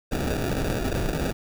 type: noise with sample-and-hold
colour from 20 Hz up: pink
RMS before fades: -26 dBFS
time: 0.11-1.33 s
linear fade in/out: 20 ms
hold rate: 1050 Hz
effects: none